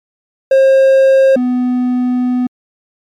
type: tone pair in turn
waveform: triangle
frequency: 535 / 249.3 Hz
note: C5 / B3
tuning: +38 / +16 cents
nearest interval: octave + minor second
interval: 1322 cents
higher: first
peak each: -3 / -9 dBFS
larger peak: first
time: 0.51-1.36 / 1.36-2.47 s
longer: second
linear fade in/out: 5 ms
effects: MP3 96 kbps